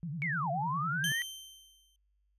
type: tone with vibrato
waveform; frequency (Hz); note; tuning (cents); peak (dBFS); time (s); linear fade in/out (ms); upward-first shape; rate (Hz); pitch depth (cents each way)
sine; 155.56; D#3; 0; -35; 0.03-1.12; 0; sine; 10; 210
type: linear two-way sweep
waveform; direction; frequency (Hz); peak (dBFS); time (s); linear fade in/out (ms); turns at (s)
sine; down then up; 2284 to 659.3 to 1952; -31; 0.22-1.22; 0; 0.51
type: tone with exponential decay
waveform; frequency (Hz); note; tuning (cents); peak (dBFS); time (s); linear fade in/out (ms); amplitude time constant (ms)
sawtooth; 3111; G7; -14; -27; 1.04-1.96; 1; 200
effects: added 50 Hz sine -70 dBFS peak until 2.38 s + resampled to 32000 Hz